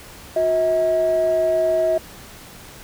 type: tone pair together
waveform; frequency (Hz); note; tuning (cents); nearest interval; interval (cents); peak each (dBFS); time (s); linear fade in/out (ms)
sine; 362.4 / 642; F#4 / E5; -36 / -46; minor seventh; 990; -23 / -15; 0.36-1.98; 5
effects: tanh soft clip ceiling -11 dBFS + pink hiss -41 dBFS RMS until 2.83 s